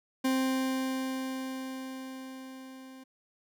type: tone with level ramp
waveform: 40% pulse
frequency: 262.3 Hz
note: C4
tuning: 4 cents sharp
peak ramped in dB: -24 to -46 dBFS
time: 0.24-3.04 s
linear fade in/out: 10 ms
effects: none